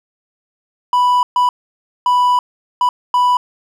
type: tone bursts at uneven times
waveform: triangle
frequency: 987.8 Hz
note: B5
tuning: in tune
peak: -8 dBFS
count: 5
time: 0.93-1.23 / 1.36-1.49 / 2.06-2.39 / 2.81-2.89 / 3.14-3.37 s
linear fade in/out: 2 ms
effects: none